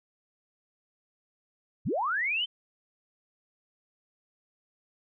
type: linear sweep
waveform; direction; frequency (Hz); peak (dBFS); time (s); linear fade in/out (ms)
sine; up; 61.9 to 3136; -26; 1.85-2.46; 20
effects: none